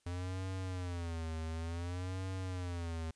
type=tone with vibrato; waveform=square; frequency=87 Hz; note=F2; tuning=6 cents flat; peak=-38 dBFS; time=0.06-3.11 s; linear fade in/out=5 ms; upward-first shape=sine; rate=0.56 Hz; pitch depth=140 cents each way; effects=white hiss -75 dBFS RMS until 3.15 s + resampled to 22050 Hz